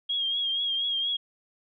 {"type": "tone with vibrato", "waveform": "sine", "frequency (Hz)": 3259, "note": "G#7", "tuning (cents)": -33, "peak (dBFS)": -25, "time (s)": [0.09, 1.17], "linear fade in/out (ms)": 10, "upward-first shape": "triangle", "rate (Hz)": 4.2, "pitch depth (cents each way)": 55, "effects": []}